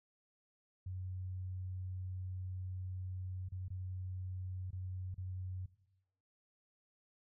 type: tone with dropouts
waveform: sine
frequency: 92.5 Hz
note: F#2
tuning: in tune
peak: -40 dBFS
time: 0.86-5.66 s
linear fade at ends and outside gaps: 5 ms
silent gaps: 3.487-3.52 / 3.683-3.703 / 4.707-4.729 / 5.144-5.179 s
effects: noise-tail reverb RT60 0.9 s tail -17 dB re dry